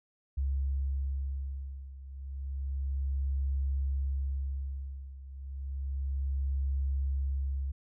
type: beating tone pair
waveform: sine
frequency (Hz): 68 / 68.31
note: C#2 / C#2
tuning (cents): -33 / -25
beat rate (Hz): 0.31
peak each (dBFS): -32 / -35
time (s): 0.37-7.72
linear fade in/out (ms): 10
effects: none